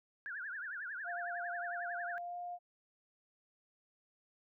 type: tone with vibrato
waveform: sine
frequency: 1579 Hz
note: G6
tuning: 12 cents sharp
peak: -40 dBFS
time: 0.26-2.18 s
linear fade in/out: 0 ms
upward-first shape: triangle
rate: 11 Hz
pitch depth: 240 cents each way
type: tone with pitch glide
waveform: sine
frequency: 698.5 to 707 Hz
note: F5 to F5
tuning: 0 to +21 cents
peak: -40 dBFS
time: 1.04-2.59 s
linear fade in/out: 50 ms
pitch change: +21 cents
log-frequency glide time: 2.22-2.37 s
effects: none